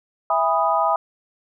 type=chord; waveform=sine; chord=E major seventh; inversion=none; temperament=equal with one note detuned; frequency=659.3 / 813.5 / 987.8 / 1244.5 Hz; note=E5 / G#5 / B5 / D#6; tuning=0 / -36 / 0 / 0 cents; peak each=-22 dBFS; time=0.3-0.96 s; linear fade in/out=2 ms; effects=none